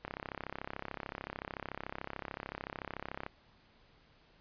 click train, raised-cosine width 0.5 ms, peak -24 dBFS, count 109, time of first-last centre 0.05-3.264 s, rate 33.6 Hz, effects pink hiss -65 dBFS RMS until 4.4 s + resampled to 11025 Hz

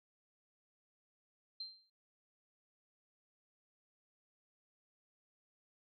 sine tone with exponential decay, 4146 Hz, C8, 17 cents flat, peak -39 dBFS, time 1.6-1.9 s, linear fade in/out 5 ms, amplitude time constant 65 ms, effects none

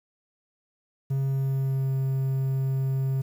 triangle tone with pitch glide, 135.6 to 133.73 Hz, C#3 to C3, -38 to +38 cents, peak -21 dBFS, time 1.1-3.22 s, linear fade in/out 10 ms, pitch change -24 cents, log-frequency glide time 1.23-1.94 s, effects 9-bit

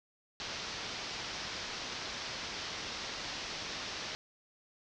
white low-pass noise, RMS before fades -41 dBFS, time 0.4-4.15 s, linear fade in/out 0 ms, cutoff 5800 Hz, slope 48 dB/octave, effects none

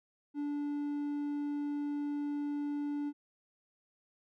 triangle tone, 290.5 Hz, D4, 19 cents flat, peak -31 dBFS, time 0.34-3.13 s, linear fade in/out 50 ms, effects none

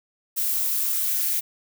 violet noise with high-pass filter sweep, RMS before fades -24 dBFS, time 0.36-1.41 s, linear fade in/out 20 ms, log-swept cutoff 530 to 2000 Hz, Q 2, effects none

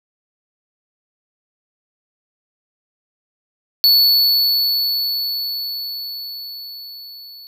square tone with level ramp, 4435 Hz, C#8, in tune, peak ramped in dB -9 to -37 dBFS, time 3.84-7.47 s, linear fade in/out 0 ms, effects none

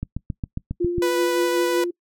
click train, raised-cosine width 5 ms, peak -14 dBFS, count 8, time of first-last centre 0.03-0.982 s, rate 7.35 Hz
sine tone with tremolo, 349.2 Hz, F4, in tune, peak -18 dBFS, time 0.8-1.91 s, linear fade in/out 10 ms, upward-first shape sine, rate 5.3 Hz, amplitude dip 45%
sawtooth tone with vibrato, 493.9 Hz, B4, in tune, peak -18 dBFS, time 1.02-1.84 s, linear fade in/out 2 ms, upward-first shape sine, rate 12 Hz, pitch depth 9 cents each way
effects noise-tail reverb RT60 0.1 s tail -23 dB re dry

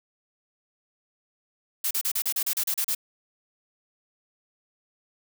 blue noise bursts, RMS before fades -26 dBFS, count 11, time 1.84-2.949 s, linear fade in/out 5 ms, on 69 ms, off 35 ms, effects none

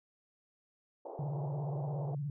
white band-pass noise, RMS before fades -45 dBFS, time 1.05-2.15 s, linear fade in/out 5 ms, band 340 to 840 Hz, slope 48 dB/octave
sine tone with vibrato, 143.6 Hz, D3, 39 cents flat, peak -34 dBFS, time 1.19-2.3 s, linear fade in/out 2 ms, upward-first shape sine, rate 17 Hz, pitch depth 110 cents each way
effects none

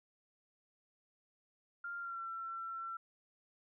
sine tone with pitch glide, 1396 to 1348.4 Hz, F6 to E6, -1 to +39 cents, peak -40 dBFS, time 1.84-2.97 s, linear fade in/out 5 ms, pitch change -60 cents, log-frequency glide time 1.99-2.22 s, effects none

